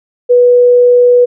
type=tone; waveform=sine; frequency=489.9 Hz; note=B4; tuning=14 cents flat; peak=-3 dBFS; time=0.29-1.26 s; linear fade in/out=20 ms; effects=none